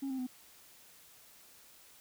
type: tone with pitch steps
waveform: sine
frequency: 273.2 / 263 / 253.1 Hz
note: C#4 / C4 / B3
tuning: -25 / +9 / +43 cents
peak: -32 dBFS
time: 0.02-0.269 s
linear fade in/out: 10 ms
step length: 83 ms
effects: tanh soft clip ceiling -33 dBFS + white hiss -59 dBFS RMS until 2 s